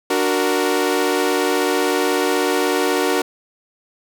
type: chord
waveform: sawtooth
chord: D augmented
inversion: none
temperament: equal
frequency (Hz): 293.7 / 370 / 466.2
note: D4 / F#4 / A#4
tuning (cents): 0 / 0 / 0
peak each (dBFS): -18 / -16 / -17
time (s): 0.1-3.22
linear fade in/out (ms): 5
effects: none